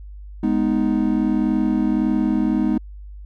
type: chord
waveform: triangle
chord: G# minor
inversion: none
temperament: just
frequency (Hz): 207.7 / 249.2 / 311.5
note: G#3 / B3 / D#4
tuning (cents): 0 / +16 / +2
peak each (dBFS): -19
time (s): 0.43-2.78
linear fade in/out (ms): 5
effects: added 50 Hz sine -34 dBFS peak until 3.25 s